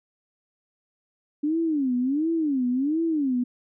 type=tone with vibrato; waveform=sine; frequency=285.7 Hz; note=D4; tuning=48 cents flat; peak=-21 dBFS; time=1.43-3.44 s; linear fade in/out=10 ms; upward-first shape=sine; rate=1.4 Hz; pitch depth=260 cents each way; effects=none